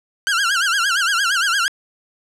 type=tone with vibrato; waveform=sawtooth; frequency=1491 Hz; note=F#6; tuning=13 cents sharp; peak=-12 dBFS; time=0.27-1.68 s; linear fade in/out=0 ms; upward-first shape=sine; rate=8.7 Hz; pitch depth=180 cents each way; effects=low-pass 9000 Hz 12 dB/octave